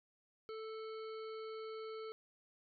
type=harmonic tone with a mistuned harmonic; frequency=440 Hz; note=A4; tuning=in tune; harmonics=1 / 3 / 5 / 7 / 9 / 10; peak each=-44 / -52 / -60 / -63 / -66 / -62 dBFS; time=0.49-2.12 s; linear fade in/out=0 ms; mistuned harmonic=9; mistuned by=+19 cents; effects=none